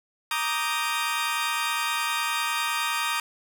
20% pulse chord, Eb major seventh, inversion second, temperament equal, 932.3 / 1174.7 / 1244.5 / 1568 Hz, Bb5 / D6 / Eb6 / G6, 0 / 0 / 0 / 0 cents, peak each -25 / -27 / -24 / -29 dBFS, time 0.31-3.2 s, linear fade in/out 2 ms, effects none

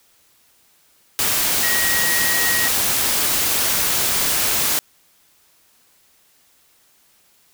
sine tone in noise, 1896 Hz, A#6, 29 cents sharp, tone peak -21 dBFS, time 1.63-2.68 s, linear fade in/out 0 ms, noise white, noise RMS -19 dBFS, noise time 1.19-4.79 s, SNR -5 dB, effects white hiss -57 dBFS RMS until 7.53 s

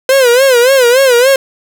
45% pulse tone with vibrato, 509 Hz, C5, 48 cents flat, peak -5 dBFS, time 0.09-1.36 s, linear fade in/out 2 ms, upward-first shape sine, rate 3.5 Hz, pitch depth 130 cents each way, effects none

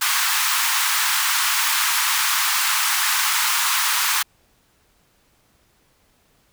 pink high-pass noise, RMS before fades -20 dBFS, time 0.01-4.23 s, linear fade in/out 10 ms, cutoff 930 Hz, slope 48 dB/octave, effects pink hiss -61 dBFS RMS until 6.52 s

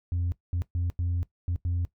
sine tone bursts at uneven times, 87.3 Hz, F2, in tune, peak -23 dBFS, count 6, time 0.12-0.32 / 0.53-0.62 / 0.75-0.9 / 0.99-1.23 / 1.48-1.56 / 1.65-1.85 s, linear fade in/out 0 ms, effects noise-tail reverb RT60 0.1 s tail -18 dB re dry + tanh soft clip ceiling -23 dBFS

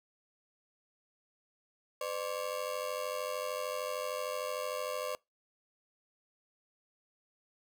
30% pulse ring-modulated tone, 554.4 Hz, C#5, in tune, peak -29 dBFS, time 2.01-5.15 s, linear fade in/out 0 ms, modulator 46.6 Hz, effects noise-tail reverb RT60 0.2 s tail -24 dB re dry

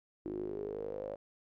sawtooth tone with band-pass filter sweep, 51.3 Hz, G#1, 21 cents flat, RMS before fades -40 dBFS, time 0.25-1.16 s, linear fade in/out 10 ms, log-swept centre 330 to 560 Hz, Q 9.7, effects none

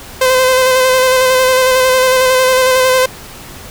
sawtooth tone with vibrato, 515 Hz, C5, 28 cents flat, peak -4 dBFS, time 0.21-3.06 s, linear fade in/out 5 ms, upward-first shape square, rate 11 Hz, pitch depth 18 cents each way, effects pink hiss -32 dBFS RMS until 3.7 s

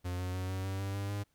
45% pulse tone with pitch steps, 89.5 / 91.12 / 92.76 / 94.44 / 96.15 / 97.88 / 99.65 / 101.45 Hz, F2 / F#2 / F#2 / F#2 / G2 / G2 / G2 / G#2, +43 / -26 / +5 / +36 / -33 / -2 / +29 / -40 cents, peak -34 dBFS, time 0.04-1.24 s, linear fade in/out 20 ms, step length 150 ms, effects pink hiss -75 dBFS RMS until 1.34 s

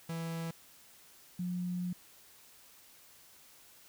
45% pulse / sine tone pair in turn, 165.1 / 178.82 Hz, E3 / F3, +3 / +41 cents, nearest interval minor second, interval 138 cents, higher second, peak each -36 / -33 dBFS, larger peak second, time 0.09-0.51 / 1.39-1.93 s, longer second, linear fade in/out 5 ms, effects white hiss -59 dBFS RMS until 3.88 s

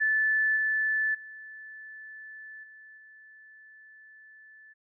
sine tone with level steps, 1746 Hz, A6, 14 cents flat, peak -22 / -24 / -42 / -48 / -50 dBFS, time 0-4.74 s, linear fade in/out 20 ms, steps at 0.56 / 1.14 / 2.63 / 2.97 s, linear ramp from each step 10 ms, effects none

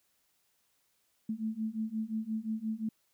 sine beating tone pair, 216.8 / 222.5 Hz, A3 / A3, -25 / +20 cents, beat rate 5.7 Hz, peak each -36 / -35 dBFS, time 1.29-2.89 s, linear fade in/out 5 ms, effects white hiss -74 dBFS RMS until 3.13 s

